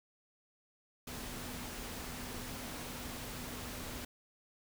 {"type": "tone in noise", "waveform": "sine", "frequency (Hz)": 246.9, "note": "B3", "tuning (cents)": 0, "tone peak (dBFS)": -50, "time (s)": [1.07, 4.05], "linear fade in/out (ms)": 5, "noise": "pink", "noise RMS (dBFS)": -44, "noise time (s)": [1.07, 4.05], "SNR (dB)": -9, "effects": []}